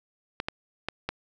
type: clicks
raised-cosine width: 0.3 ms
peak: -13 dBFS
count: 4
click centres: 0.401 / 0.485 / 0.886 / 1.09 s
effects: none